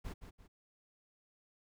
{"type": "noise with echo", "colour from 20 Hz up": "brown", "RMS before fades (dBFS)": -42, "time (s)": [0.04, 0.14], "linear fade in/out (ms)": 20, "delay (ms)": 170, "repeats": 2, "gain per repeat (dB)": -8, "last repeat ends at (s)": 0.48, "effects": []}